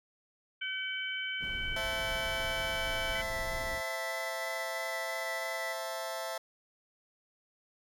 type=harmonic tone; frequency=762 Hz; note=G5; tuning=49 cents flat; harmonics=2 / 3 / 4; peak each=-38 / -38 / -38 dBFS; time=0.61-3.22 s; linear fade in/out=10 ms
type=noise; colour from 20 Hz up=brown; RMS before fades=-42 dBFS; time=1.39-3.82 s; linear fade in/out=50 ms
type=chord; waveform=sawtooth; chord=A minor; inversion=first; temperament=just; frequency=528 / 660 / 880 Hz; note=C5 / E5 / A5; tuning=+16 / +2 / 0 cents; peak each=-38 / -34 / -38 dBFS; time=1.76-6.38 s; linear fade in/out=5 ms
type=tone with vibrato; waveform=sine; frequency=1998 Hz; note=B6; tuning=20 cents sharp; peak=-38 dBFS; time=3.15-5.73 s; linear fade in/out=5 ms; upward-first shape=sine; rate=3.1 Hz; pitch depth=16 cents each way
effects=none